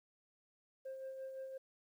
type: tone with tremolo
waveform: sine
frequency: 530 Hz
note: C5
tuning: 22 cents sharp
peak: -40 dBFS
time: 0.85-1.58 s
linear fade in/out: 10 ms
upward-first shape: sine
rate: 5.8 Hz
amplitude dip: 45%
effects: tanh soft clip ceiling -41 dBFS + 12-bit